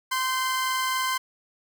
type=tone pair together; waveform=sawtooth; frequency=1038 / 1545 Hz; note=C6 / G6; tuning=-14 / -26 cents; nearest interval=perfect fifth; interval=688 cents; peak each=-21 / -28 dBFS; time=0.11-1.18 s; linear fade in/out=10 ms; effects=none